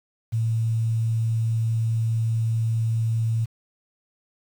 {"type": "tone with quantisation", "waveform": "sine", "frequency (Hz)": 113.1, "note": "A2", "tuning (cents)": 48, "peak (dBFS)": -20, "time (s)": [0.32, 3.46], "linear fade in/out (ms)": 20, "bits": 8, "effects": []}